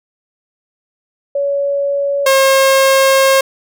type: tone pair in turn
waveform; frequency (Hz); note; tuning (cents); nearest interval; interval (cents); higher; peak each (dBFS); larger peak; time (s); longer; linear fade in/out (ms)
sine / sawtooth; 563 / 537.5; C#5 / C5; +27 / +47; minor second; 80; first; -13 / -4; second; 1.35-2.26 / 2.26-3.41; second; 5
effects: none